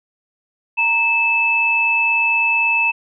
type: tone pair together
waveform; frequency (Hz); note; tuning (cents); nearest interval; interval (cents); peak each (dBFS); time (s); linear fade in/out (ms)
sine; 929.1 / 2622; A#5 / E7; -6 / -10; octave + tritone; 1796; -22 / -14; 0.77-2.92; 20
effects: none